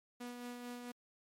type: tone with tremolo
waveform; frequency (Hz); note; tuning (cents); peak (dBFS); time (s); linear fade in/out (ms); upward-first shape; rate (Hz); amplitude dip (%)
sawtooth; 243.6; B3; -24; -39; 0.2-0.92; 10; sine; 4.5; 35
effects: MP3 64 kbps